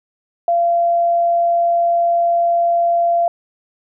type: tone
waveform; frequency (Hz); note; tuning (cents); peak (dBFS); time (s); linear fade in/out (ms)
sine; 686; F5; -31; -12; 0.48-3.28; 2
effects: none